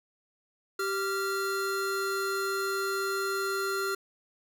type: tone pair together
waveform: square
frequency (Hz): 389.2 / 1387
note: G4 / F6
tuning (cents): -12 / -12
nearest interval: octave + minor seventh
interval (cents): 2200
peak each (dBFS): -32 / -32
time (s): 0.79-3.95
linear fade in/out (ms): 5
effects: none